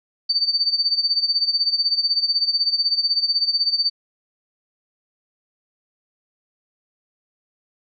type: tone with tremolo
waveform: sine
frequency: 4584 Hz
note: D8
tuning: 43 cents flat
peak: -14 dBFS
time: 0.29-3.9 s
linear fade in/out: 10 ms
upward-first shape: sine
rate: 16 Hz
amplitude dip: 80%
effects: none